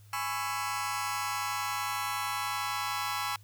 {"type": "chord", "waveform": "sawtooth", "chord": "C# minor seventh", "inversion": "second", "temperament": "just", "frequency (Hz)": [831.5, 997.9, 1108.7, 1330.5], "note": ["G#5", "B5", "C#6", "E6"], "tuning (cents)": [2, 18, 0, 16], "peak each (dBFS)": -33, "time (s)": [0.13, 3.36], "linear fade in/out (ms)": 2, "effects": ["added 103 Hz sine -52 dBFS peak until 3.43 s", "white hiss -64 dBFS RMS until 3.43 s"]}